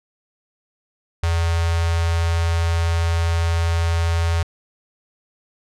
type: tone with notch filter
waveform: square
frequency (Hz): 83.8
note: E2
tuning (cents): +29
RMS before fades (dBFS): -19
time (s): 1.23-4.43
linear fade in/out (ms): 5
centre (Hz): 260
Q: 0.51
effects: low-pass 8000 Hz 12 dB/octave